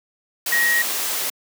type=tone in noise; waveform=sine; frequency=1891 Hz; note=A#6; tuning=24 cents sharp; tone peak=-16 dBFS; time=0.52-0.82 s; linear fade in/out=5 ms; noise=white; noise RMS=-24 dBFS; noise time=0.46-1.3 s; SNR=+5 dB; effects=high-pass 300 Hz 12 dB/octave